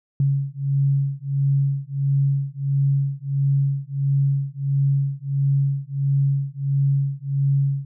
sine beating tone pair, 137.9 / 139.4 Hz, C#3 / C#3, -9 / +10 cents, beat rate 1.5 Hz, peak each -21 dBFS, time 0.2-7.85 s, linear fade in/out 2 ms, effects none

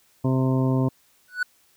harmonic tone, 130.81 Hz, C3, in tune, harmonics 1 / 2 / 3 / 4 / 5 / 7 / 8, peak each -21 / -23 / -30 / -33 / -34 / -36 / -38 dBFS, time 0.24-0.89 s, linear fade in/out 10 ms
triangle tone with exponential growth, 1480 Hz, F#6, in tune, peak -16 dBFS, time 1.28-1.43 s, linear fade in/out 5 ms, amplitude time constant 32 ms
effects white hiss -61 dBFS RMS until 1.76 s

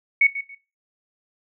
sine tone with echo, 2220 Hz, C#7, 2 cents sharp, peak -12 dBFS, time 0.21-0.27 s, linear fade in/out 5 ms, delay 140 ms, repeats 2, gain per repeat -13 dB, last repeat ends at 0.55 s, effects noise-tail reverb RT60 0.3 s tail -17 dB re dry

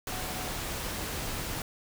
sine tone in noise, 740 Hz, F#5, in tune, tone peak -43 dBFS, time 0.12-0.5 s, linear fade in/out 2 ms, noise pink, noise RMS -35 dBFS, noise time 0.07-1.62 s, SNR -11 dB, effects none

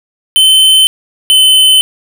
square tone pair in turn, 3068 / 3047 Hz, G7 / G7, -38 / -50 cents, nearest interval unison, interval 12 cents, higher first, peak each -4 dBFS, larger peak neither, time 0.36-0.87 / 1.3-1.81 s, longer neither, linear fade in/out 0 ms, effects none

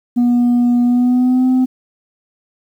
sine tone with pitch glide, 242.3 to 256.3 Hz, B3 to C4, -33 to -36 cents, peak -7 dBFS, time 0.16-1.66 s, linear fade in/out 20 ms, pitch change +97 cents, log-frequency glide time 0.83-1.46 s, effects tanh soft clip ceiling -9 dBFS + 8-bit

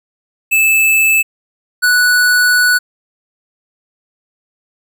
square tone pair in turn, 2623 / 1477.2 Hz, E7 / F#6, -9 / -3 cents, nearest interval minor seventh, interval 994 cents, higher first, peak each -9 dBFS, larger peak neither, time 0.51-1.23 / 1.82-2.79 s, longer second, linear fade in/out 20 ms, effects none

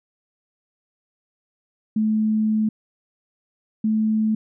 sine tone pair in turn, 216.6 / 217.6 Hz, A3 / A3, -27 / -19 cents, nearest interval unison, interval 8 cents, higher second, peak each -17 dBFS, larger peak neither, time 1.96-2.69 / 3.84-4.35 s, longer first, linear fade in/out 5 ms, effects none

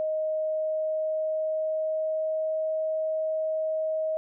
sine tone with pitch glide, 625 to 630.8 Hz, D#5 to D#5, +8 to +24 cents, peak -25 dBFS, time 0-4.17 s, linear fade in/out 0 ms, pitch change +16 cents, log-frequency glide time 0.39-2.7 s, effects none

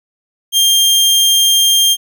sawtooth tone, 3196 Hz, G7, 33 cents sharp, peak -5 dBFS, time 0.52-1.97 s, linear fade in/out 50 ms, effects none

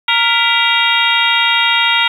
harmonic tone with a mistuned harmonic, 466.2 Hz, A#4, in tune, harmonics 2 / 3 / 4 / 5 / 6 / 7 / 8, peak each -18 / -18 / -18 / -18 / -18 / -18 / -18 dBFS, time 0.08-2.08 s, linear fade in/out 5 ms, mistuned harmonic 4, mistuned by +110 cents, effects 7-bit

